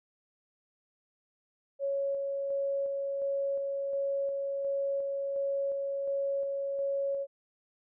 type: tone with tremolo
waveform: sine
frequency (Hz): 554.4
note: C#5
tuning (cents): 0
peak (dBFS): -28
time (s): 1.79-7.27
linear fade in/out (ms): 50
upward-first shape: square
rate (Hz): 1.4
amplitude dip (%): 25
effects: none